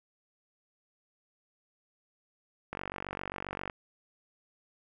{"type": "click train", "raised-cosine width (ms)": 0.5, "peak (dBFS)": -21, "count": 47, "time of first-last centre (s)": [2.73, 3.698], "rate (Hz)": 47.5, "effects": []}